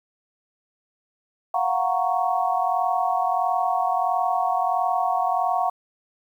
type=chord; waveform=sine; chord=Gb major seventh; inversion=third; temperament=equal; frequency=698.5 / 740 / 932.3 / 1108.7 Hz; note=F5 / Gb5 / Bb5 / Db6; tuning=0 / 0 / 0 / 0 cents; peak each=-25 / -23 / -28 / -27 dBFS; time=1.54-5.7 s; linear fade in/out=5 ms; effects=9-bit